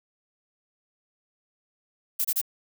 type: noise bursts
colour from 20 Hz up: violet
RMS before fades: -25 dBFS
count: 3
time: 2.19-2.415 s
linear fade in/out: 10 ms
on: 57 ms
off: 27 ms
effects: none